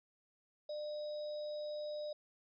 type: tone with sample-and-hold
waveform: sine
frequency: 599 Hz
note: D5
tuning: 34 cents sharp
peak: -39 dBFS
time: 0.69-2.13 s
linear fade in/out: 5 ms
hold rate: 4410 Hz
effects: resampled to 16000 Hz